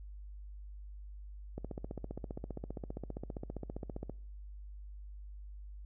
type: click train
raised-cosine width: 2 ms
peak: -27 dBFS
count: 39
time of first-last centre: 1.58-4.097 s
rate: 15.1 Hz
effects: noise-tail reverb RT60 0.6 s tail -25 dB re dry + added 50 Hz sine -45 dBFS peak until 5.85 s